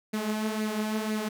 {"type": "tone with flanger", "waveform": "sawtooth", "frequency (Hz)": 215.4, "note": "A3", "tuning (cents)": -37, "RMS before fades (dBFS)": -30, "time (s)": [0.13, 1.29], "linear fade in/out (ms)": 10, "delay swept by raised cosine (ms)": [0.44, 5.94], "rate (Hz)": 2, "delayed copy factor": 0.55, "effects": []}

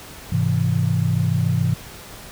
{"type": "chord", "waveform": "sine", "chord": "Ab augmented", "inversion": "none", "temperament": "equal", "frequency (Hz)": [103.83, 130.81, 164.81], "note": ["Ab2", "C3", "E3"], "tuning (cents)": [0, 0, 0], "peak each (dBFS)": -21, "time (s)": [0.32, 1.74], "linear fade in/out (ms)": 5, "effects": ["pink hiss -39 dBFS RMS until 2.31 s"]}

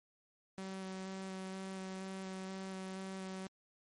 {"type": "tone with vibrato", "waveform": "sawtooth", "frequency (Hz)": 190, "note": "F#3", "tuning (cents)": 46, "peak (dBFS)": -38, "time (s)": [0.58, 3.47], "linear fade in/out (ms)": 0, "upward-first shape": "square", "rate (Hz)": 2.1, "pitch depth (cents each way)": 9, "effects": ["MP3 48 kbps"]}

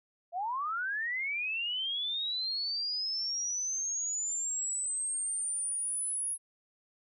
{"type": "linear sweep", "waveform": "sine", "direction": "up", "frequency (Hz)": [659.3, 10548], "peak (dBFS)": -31, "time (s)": [0.32, 6.38], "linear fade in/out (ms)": 50, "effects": []}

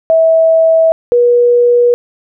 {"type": "tone pair in turn", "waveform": "sine", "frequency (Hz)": [650, 482.7], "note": ["E5", "B4"], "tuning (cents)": [-24, -40], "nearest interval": "perfect fourth", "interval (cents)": 516, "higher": "first", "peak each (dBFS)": -5, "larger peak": "neither", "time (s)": [[0.1, 0.92], [1.12, 1.94]], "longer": "neither", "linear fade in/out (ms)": 0, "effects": []}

